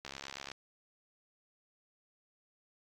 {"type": "click train", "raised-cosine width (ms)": 0.2, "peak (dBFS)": -25, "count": 33, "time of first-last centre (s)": [0.05, 0.516], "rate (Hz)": 68.7, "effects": ["AAC 48 kbps"]}